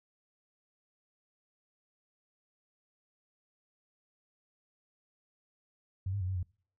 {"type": "tone with pitch steps", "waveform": "sine", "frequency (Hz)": [94.6, 100.6, 90.8, 94.7, 89.2], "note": ["F#2", "G2", "F#2", "F#2", "F2"], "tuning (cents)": [39, 45, -32, 41, 37], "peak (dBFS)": -31, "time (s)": [6.06, 6.43], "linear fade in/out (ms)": 5, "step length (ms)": 74, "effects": ["noise-tail reverb RT60 0.5 s tail -25 dB re dry"]}